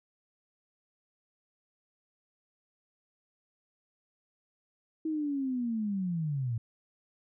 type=linear sweep; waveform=sine; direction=down; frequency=321.1 to 110 Hz; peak=-29 dBFS; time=5.05-6.58 s; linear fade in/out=5 ms; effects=none